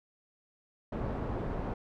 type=low-pass noise; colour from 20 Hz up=pink; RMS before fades=-35 dBFS; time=0.92-1.74 s; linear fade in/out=5 ms; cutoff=860 Hz; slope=12 dB/octave; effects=none